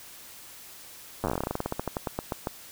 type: slowing click train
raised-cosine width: 1 ms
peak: -14 dBFS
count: 25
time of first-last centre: 1.24-2.471 s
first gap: 9 ms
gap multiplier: 1.13
effects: white hiss -47 dBFS RMS until 2.71 s